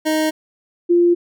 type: tone pair in turn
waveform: 25% pulse / sine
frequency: 311.9 / 347.3 Hz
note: D#4 / F4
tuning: +4 / -10 cents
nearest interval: major second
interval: 186 cents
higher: second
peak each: -12 / -10 dBFS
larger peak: second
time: 0.05-0.31 / 0.89-1.15 s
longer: neither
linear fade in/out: 20 ms
effects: none